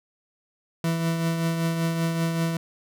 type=tone with tremolo; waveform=40% pulse; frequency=165.3 Hz; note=E3; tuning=5 cents sharp; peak=-20 dBFS; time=0.84-2.57 s; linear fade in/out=2 ms; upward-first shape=triangle; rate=5.2 Hz; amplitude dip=45%; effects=none